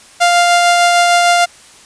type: tone with tremolo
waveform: sawtooth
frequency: 698.5 Hz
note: F5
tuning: in tune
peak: -3 dBFS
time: 0.2-1.46 s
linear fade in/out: 20 ms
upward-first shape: triangle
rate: 6.6 Hz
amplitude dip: 25%
effects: white hiss -41 dBFS RMS until 1.85 s + resampled to 22050 Hz